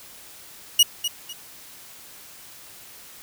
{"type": "tone with echo", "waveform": "sawtooth", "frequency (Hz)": 2894, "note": "F#7", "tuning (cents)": -39, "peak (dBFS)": -8, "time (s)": [0.79, 0.83], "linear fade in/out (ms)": 5, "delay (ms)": 250, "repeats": 2, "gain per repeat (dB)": -11, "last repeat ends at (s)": 1.33, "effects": ["white hiss -45 dBFS RMS until 3.22 s"]}